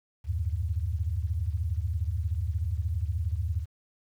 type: tone cluster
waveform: sine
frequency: 76.4 / 93.2 / 106.1 Hz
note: D#2 / F#2 / G#2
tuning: -31 / +13 / +38 cents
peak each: -29 / -31 / -36 dBFS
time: 0.24-3.66 s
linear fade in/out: 50 ms
effects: 10-bit